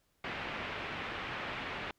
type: low-pass noise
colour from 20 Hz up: white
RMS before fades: -40 dBFS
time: 0.24-1.91 s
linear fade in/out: 2 ms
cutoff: 2700 Hz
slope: 24 dB/octave
effects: pink hiss -75 dBFS RMS until 1.98 s